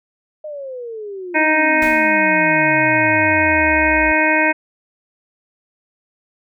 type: exponential sweep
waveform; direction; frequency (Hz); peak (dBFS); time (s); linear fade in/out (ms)
sine; down; 620 to 57.3; -26; 0.44-4.12; 5
type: harmonic tone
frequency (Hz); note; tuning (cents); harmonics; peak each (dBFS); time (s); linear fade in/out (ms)
311.1; D#4; 0; 1 / 2 / 3 / 5 / 6 / 7 / 8; -20 / -20 / -20 / -20 / -20 / -20 / -20; 1.34-4.53; 20
type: noise with exponential decay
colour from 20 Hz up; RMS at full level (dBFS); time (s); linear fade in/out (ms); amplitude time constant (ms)
pink; -29; 1.82-2.33; 1; 110
effects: none